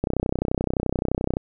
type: click train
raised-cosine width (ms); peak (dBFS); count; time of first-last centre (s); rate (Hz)
2; -9; 43; 0.04-1.369; 31.6
effects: none